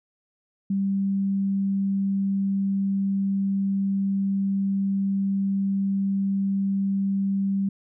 sine tone, 196 Hz, G3, in tune, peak -21 dBFS, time 0.7-7.69 s, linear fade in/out 5 ms, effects none

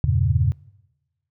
sine chord, E diminished seventh, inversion none, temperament equal, 82.41 / 98 / 116.54 / 138.59 Hz, E2 / G2 / Bb2 / Db3, 0 / 0 / 0 / 0 cents, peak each -22 dBFS, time 0.04-0.52 s, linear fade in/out 0 ms, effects noise-tail reverb RT60 1.0 s tail -23 dB re dry

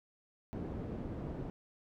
white low-pass noise, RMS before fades -41 dBFS, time 0.53-1.5 s, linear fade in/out 0 ms, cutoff 300 Hz, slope 12 dB/octave, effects none

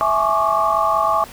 sine tone cluster, 658 / 842 / 1094 / 1140 / 1190 Hz, E5 / G#5 / C#6 / C#6 / D6, -3 / +24 / -23 / +48 / +22 cents, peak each -21 dBFS, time 0.01-1.24 s, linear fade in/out 0 ms, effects pink hiss -39 dBFS RMS until 1.32 s

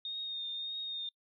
sine tone with vibrato, 3684 Hz, A#7, 21 cents flat, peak -36 dBFS, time 0.05-1.09 s, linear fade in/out 2 ms, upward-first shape triangle, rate 1.7 Hz, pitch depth 29 cents each way, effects noise-tail reverb RT60 0.1 s tail -25 dB re dry

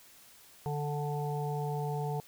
harmonic tone, 146.83 Hz, D3, in tune, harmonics 1 / 3 / 5 / 6, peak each -33 / -38 / -40 / -41 dBFS, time 0.66-2.2 s, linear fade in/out 0 ms, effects white hiss -57 dBFS RMS until 2.27 s

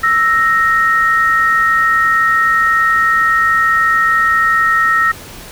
sine tone pair together, 1318.5 / 1864.7 Hz, E6 / A#6, 0 / 0 cents, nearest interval tritone, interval 600 cents, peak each -12 dBFS, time 0.03-5.12 s, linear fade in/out 10 ms, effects pink hiss -33 dBFS RMS until 5.51 s

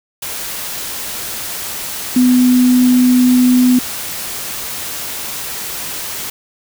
sine tone in noise, 250.2 Hz, B3, 23 cents sharp, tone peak -7 dBFS, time 2.16-3.79 s, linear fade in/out 5 ms, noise white, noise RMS -24 dBFS, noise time 0.22-6.3 s, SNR +14 dB, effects none

